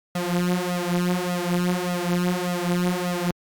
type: tone with flanger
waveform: sawtooth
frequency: 177.6 Hz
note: F3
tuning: 29 cents sharp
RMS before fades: -24 dBFS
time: 0.15-3.31 s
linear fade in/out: 5 ms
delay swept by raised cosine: 1.5 to 6.4 ms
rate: 1.7 Hz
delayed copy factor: +0.85
effects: Opus 48 kbps